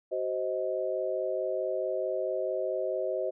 sine chord, C diminished, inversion second, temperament just, 376.7 / 523.3 / 627.9 Hz, Gb4 / C5 / Eb5, +31 / 0 / +16 cents, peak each -34 / -32 / -32 dBFS, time 0.11-3.31 s, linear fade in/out 20 ms, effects none

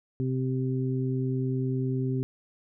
harmonic tone, 130 Hz, C3, 11 cents flat, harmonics 1 / 2 / 3, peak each -27 / -31 / -34 dBFS, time 0.2-2.23 s, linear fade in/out 0 ms, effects none

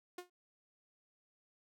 sawtooth tone with exponential decay, 358.1 Hz, F4, 43 cents sharp, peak -37 dBFS, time 0.18-0.3 s, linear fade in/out 5 ms, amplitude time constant 25 ms, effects none

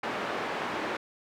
pink band-pass noise, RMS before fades -33 dBFS, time 0.03-0.97 s, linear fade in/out 5 ms, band 340 to 2100 Hz, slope 12 dB/octave, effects none

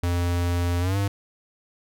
square tone with pitch glide, 87.31 to 99.72 Hz, F2 to G2, 0 to +30 cents, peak -22 dBFS, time 0.03-1.08 s, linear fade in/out 5 ms, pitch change +230 cents, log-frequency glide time 0.8-0.97 s, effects none

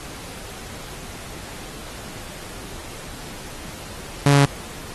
sawtooth tone with pitch steps, 142.1 / 141.28 / 140.47 Hz, C#3 / C#3 / C#3, +43 / +33 / +23 cents, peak -8 dBFS, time 4.26-4.455 s, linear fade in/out 2 ms, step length 65 ms, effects pink hiss -37 dBFS RMS until 4.94 s + AAC 32 kbps

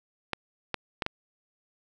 clicks, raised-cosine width 0.3 ms, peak -12 dBFS, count 4, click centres 0.333 / 0.743 / 1.022 / 1.064 s, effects none

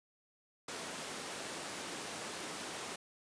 pink high-pass noise, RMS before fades -43 dBFS, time 0.68-2.96 s, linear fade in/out 5 ms, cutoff 260 Hz, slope 12 dB/octave, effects resampled to 22050 Hz

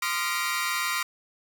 sawtooth tone cluster, 1040 / 1218 / 1390 / 1904 / 2309 Hz, C6 / D#6 / F6 / A#6 / D7, -11 / -37 / -9 / +36 / -30 cents, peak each -29 dBFS, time 0.02-1.03 s, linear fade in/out 5 ms, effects none

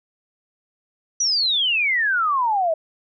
sine exponential sweep, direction down, 5990 to 622.3 Hz, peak -17 dBFS, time 1.2-2.74 s, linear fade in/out 5 ms, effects none

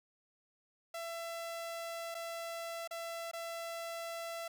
sawtooth tone with dropouts, 670 Hz, E5, 28 cents sharp, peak -36 dBFS, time 0.94-4.48 s, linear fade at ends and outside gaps 5 ms, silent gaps 2.145-2.149 / 2.876-2.909 / 3.314-3.333 s, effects none

